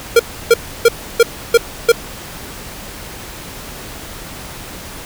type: tone bursts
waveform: square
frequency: 466.2 Hz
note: A#4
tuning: in tune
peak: -5 dBFS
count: 6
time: 0.16-1.92 s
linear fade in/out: 5 ms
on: 35 ms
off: 310 ms
effects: pink hiss -31 dBFS RMS until 5.05 s